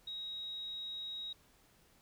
sine tone, 3800 Hz, A#7, 33 cents sharp, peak -40 dBFS, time 0.07-1.33 s, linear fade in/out 5 ms, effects pink hiss -67 dBFS RMS until 2.01 s

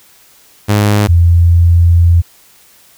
sawtooth / sine tone pair in turn, 103.83 / 85.41 Hz, G#2 / F2, 0 / -38 cents, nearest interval minor third, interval 338 cents, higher first, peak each -4 dBFS, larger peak neither, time 0.68-1.08 / 1.08-2.22 s, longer second, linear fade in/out 20 ms, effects white hiss -45 dBFS RMS until 2.97 s

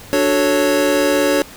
square chord, D major seventh, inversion none, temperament equal, 293.7 / 370 / 440 / 554.4 Hz, D4 / F#4 / A4 / C#5, 0 / 0 / 0 / 0 cents, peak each -19 / -22 / -22 / -17 dBFS, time 0.13-1.42 s, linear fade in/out 0 ms, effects pink hiss -38 dBFS RMS until 1.56 s

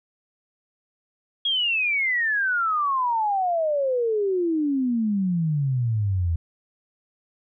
sine exponential sweep, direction down, 3322 to 80.8 Hz, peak -20 dBFS, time 1.45-6.36 s, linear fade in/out 5 ms, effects none

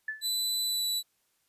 sine tone with exponential decay, 1742 Hz, A6, 18 cents flat, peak -28 dBFS, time 0.08-0.29 s, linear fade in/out 5 ms, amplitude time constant 45 ms
sawtooth tone with pitch glide, 3993 to 3954 Hz, B7 to B7, +18 to +1 cents, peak -25 dBFS, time 0.21-1.03 s, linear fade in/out 50 ms, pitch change -17 cents, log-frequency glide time 0.64-0.85 s
effects white hiss -73 dBFS RMS until 1.48 s + resampled to 32000 Hz

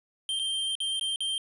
square tone with dropouts, 3156 Hz, G7, 11 cents sharp, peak -28 dBFS, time 0.29-1.38 s, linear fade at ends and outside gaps 1 ms, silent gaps 0.391-0.396 / 0.753-0.803 / 0.996-1.011 / 1.16-1.205 s, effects resampled to 24000 Hz

